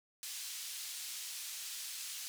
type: band-pass noise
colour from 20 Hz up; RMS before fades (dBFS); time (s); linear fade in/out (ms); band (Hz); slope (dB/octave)
pink; -44; 0.23-2.28; 0; 3800 to 13000; 12
effects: none